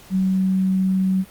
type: tone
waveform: sine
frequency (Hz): 188.8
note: F#3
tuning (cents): +35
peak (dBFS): -16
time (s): 0.1-1.25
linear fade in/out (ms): 50
effects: pink hiss -46 dBFS RMS until 1.3 s + Opus 48 kbps